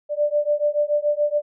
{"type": "beating tone pair", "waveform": "sine", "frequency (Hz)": [587.3, 594.3], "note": ["D5", "D5"], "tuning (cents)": [0, 20], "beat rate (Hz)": 7, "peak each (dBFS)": -21, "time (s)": [0.09, 1.42], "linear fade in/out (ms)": 50, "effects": []}